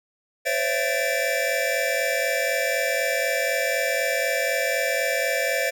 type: tone cluster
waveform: square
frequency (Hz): 515 / 559 / 668 / 1765 / 2332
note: C5 / C#5 / E5 / A6 / D7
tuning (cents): -28 / +14 / +23 / +5 / -13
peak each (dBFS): -29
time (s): 0.45-5.71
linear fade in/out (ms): 20
effects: none